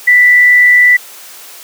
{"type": "tone with frequency modulation", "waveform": "sine", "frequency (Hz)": 1975.5, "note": "B6", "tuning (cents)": 0, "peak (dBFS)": -3, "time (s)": [0.07, 0.97], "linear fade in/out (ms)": 10, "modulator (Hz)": 77.9, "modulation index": 0.34, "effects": ["white hiss -33 dBFS RMS until 1.63 s", "high-pass 400 Hz 12 dB/octave"]}